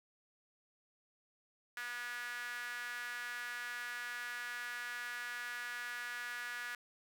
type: tone with high-pass filter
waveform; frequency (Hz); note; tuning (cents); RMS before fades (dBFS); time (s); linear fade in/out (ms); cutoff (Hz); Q
sawtooth; 242.4; B3; -32; -43; 1.77-6.75; 2; 1600; 4.9
effects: none